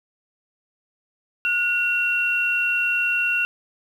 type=tone pair together; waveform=sine; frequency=1449 / 2735 Hz; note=F#6 / F7; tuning=-37 / -37 cents; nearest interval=major seventh; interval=1100 cents; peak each=-24 / -20 dBFS; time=1.45-3.45 s; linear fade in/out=0 ms; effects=8-bit

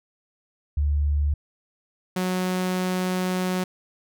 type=tone pair in turn; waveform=sine / sawtooth; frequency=72.9 / 183.7 Hz; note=D2 / F#3; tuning=-12 / -12 cents; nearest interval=octave + major third; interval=1600 cents; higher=second; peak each=-19 dBFS; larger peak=neither; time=0.77-1.34 / 2.16-3.64 s; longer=second; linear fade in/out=5 ms; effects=none

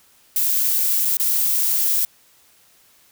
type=noise with dropouts; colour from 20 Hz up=violet; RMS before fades=-19 dBFS; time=0.36-2.05 s; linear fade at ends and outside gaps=1 ms; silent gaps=1.049-1.053 / 1.17-1.198 s; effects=white hiss -55 dBFS RMS until 3.11 s

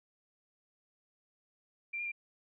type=tone with pitch steps; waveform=sine; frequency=2364 / 2411 / 2377 Hz; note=D7 / D7 / D7; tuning=+11 / +45 / +20 cents; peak=-35 dBFS; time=1.93-2.119 s; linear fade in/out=10 ms; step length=63 ms; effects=none

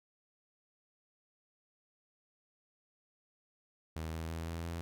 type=tone with pitch steps; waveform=sawtooth; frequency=80.1 / 81.12 / 82.16 / 83.21 / 84.28 Hz; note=E2 / E2 / E2 / E2 / E2; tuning=-49 / -27 / -5 / +17 / +39 cents; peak=-34 dBFS; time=3.96-4.81 s; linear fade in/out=0 ms; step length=170 ms; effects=none

